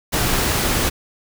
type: noise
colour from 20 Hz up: pink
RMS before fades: -19 dBFS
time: 0.12-0.9 s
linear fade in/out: 20 ms
effects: none